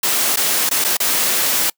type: noise with dropouts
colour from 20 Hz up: white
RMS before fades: -17 dBFS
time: 0.03-1.7 s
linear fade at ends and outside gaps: 5 ms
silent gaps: 0.361-0.37 / 0.693-0.711 / 0.842-0.846 / 0.97-1.001 s
effects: noise-tail reverb RT60 0.1 s tail -26 dB re dry + high-pass 200 Hz 12 dB/octave